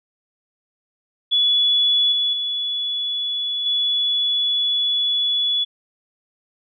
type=tone with level steps; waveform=sine; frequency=3414 Hz; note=G#7; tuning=47 cents sharp; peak=-14 / -17 / -21 / -17 dBFS; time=1.31-5.65 s; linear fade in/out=20 ms; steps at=2.12 / 2.33 / 3.66 s; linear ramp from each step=2 ms; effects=none